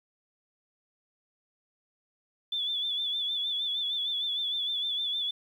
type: tone with vibrato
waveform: sine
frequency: 3471 Hz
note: A7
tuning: 24 cents flat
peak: -28 dBFS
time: 2.52-5.31 s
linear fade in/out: 5 ms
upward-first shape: sine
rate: 6.5 Hz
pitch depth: 57 cents each way
effects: 10-bit